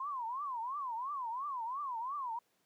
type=tone with vibrato; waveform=sine; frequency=1028 Hz; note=C6; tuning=31 cents flat; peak=-36 dBFS; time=0-2.39 s; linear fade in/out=5 ms; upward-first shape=triangle; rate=2.9 Hz; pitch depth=270 cents each way; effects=pink hiss -75 dBFS RMS until 2.65 s + high-pass 200 Hz 12 dB/octave